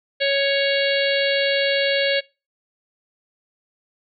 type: harmonic tone with a mistuned harmonic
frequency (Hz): 554.4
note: C#5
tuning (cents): 0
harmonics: 1 / 3 / 4 / 5 / 6 / 7 / 8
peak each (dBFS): -20 / -25 / -26 / -27 / -28 / -28 / -29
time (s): 0.2-2.21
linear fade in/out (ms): 20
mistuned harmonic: 5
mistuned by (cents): +19
effects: noise-tail reverb RT60 0.3 s tail -24 dB re dry